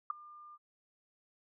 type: tone with ADSR envelope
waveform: sine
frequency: 1200 Hz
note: D6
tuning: 37 cents sharp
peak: -27 dBFS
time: 0.1-0.58 s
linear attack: 4 ms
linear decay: 8 ms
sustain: -23 dB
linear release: 37 ms
effects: none